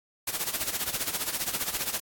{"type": "noise with tremolo", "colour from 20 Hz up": "white", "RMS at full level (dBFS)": -28, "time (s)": [0.27, 2], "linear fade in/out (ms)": 5, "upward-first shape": "sine", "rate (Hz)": 15, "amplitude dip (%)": 75, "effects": ["AAC 64 kbps"]}